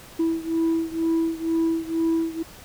sine beating tone pair, 327.1 / 329.2 Hz, E4 / E4, -13 / -2 cents, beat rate 2.1 Hz, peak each -21 / -23 dBFS, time 0.19-2.43 s, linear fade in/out 10 ms, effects tanh soft clip ceiling -17 dBFS + pink hiss -45 dBFS RMS until 2.64 s

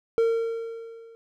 triangle tone with level ramp, 457.3 Hz, A#4, 33 cents flat, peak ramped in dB -15 to -44 dBFS, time 0.18-1.15 s, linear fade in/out 0 ms, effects none

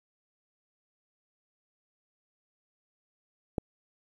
click, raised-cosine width 2 ms, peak -15 dBFS, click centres 3.582 s, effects 9-bit

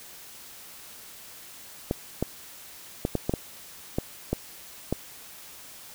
clicks, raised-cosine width 2 ms, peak -11 dBFS, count 9, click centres 1.911 / 2.226 / 3.051 / 3.153 / 3.295 / 3.338 / 3.985 / 4.33 / 4.926 s, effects white hiss -46 dBFS RMS until 5.94 s

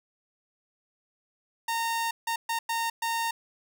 sawtooth tone bursts at uneven times, 919 Hz, A#5, 25 cents flat, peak -23 dBFS, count 5, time 1.68-2.11 / 2.27-2.36 / 2.49-2.59 / 2.69-2.9 / 3.02-3.31 s, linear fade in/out 5 ms, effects none

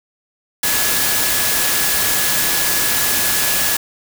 sine tone in noise, 1694 Hz, G#6, 34 cents sharp, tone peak -26 dBFS, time 0.63-3.77 s, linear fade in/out 5 ms, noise white, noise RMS -17 dBFS, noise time 0.63-3.77 s, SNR -12 dB, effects none

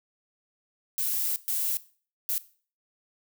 violet noise bursts at uneven times, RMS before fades -28 dBFS, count 3, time 0.98-1.36 / 1.48-1.77 / 2.29-2.38 s, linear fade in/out 0 ms, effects noise-tail reverb RT60 0.4 s tail -17 dB re dry

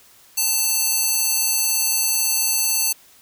square tone with high-pass filter, 891 Hz, A5, 22 cents sharp, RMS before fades -20 dBFS, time 0.37-2.93 s, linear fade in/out 10 ms, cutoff 6800 Hz, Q 0.77, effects white hiss -51 dBFS RMS until 3.21 s

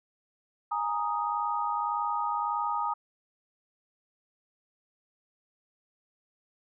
sine chord, Ab suspended second, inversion none, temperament equal, 830.6 / 932.3 / 1244.5 Hz, Ab5 / Bb5 / Eb6, 0 / 0 / 0 cents, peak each -33 / -31 / -31 dBFS, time 0.71-2.94 s, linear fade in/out 10 ms, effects none

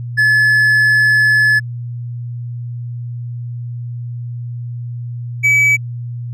triangle tone pair in turn, 1718 / 2288 Hz, A6 / D7, -42 / -46 cents, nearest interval perfect fourth, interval 496 cents, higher second, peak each -7 dBFS, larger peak neither, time 0.17-1.6 / 5.43-5.77 s, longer first, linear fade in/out 20 ms, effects added 120 Hz sine -22 dBFS peak until 6.33 s + resampled to 32000 Hz

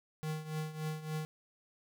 square tone with tremolo, 155.56 Hz, D#3, in tune, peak -34 dBFS, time 0.23-1.25 s, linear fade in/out 0 ms, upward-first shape triangle, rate 3.5 Hz, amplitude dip 80%, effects none

